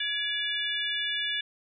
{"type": "harmonic tone with a mistuned harmonic", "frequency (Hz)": 581, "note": "D5", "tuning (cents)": -19, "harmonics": [3, 4, 5, 6], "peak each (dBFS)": [-33, -37, -34, -31], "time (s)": [0, 1.41], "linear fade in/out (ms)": 5, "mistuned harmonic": 3, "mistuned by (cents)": -58, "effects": []}